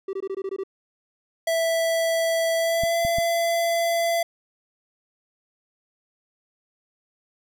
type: tone bursts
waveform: triangle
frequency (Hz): 387.2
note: G4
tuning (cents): -21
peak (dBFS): -24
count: 8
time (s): 0.08-0.636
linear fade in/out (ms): 5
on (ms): 52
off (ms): 20
type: tone with pitch glide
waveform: square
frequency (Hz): 659.3 to 675.9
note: E5 to E5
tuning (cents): 0 to +43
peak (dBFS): -21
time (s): 1.47-4.23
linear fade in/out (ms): 5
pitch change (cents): +43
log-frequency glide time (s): 2.57-3.01
type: clicks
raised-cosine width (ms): 5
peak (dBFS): -19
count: 3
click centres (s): 2.836 / 3.05 / 3.185
effects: none